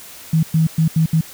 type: tone bursts at uneven times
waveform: sine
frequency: 160.6 Hz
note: E3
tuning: 45 cents flat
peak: -11 dBFS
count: 5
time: 0.33-0.43 / 0.54-0.67 / 0.78-0.88 / 0.96-1.06 / 1.13-1.21 s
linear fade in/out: 5 ms
effects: white hiss -38 dBFS RMS until 1.33 s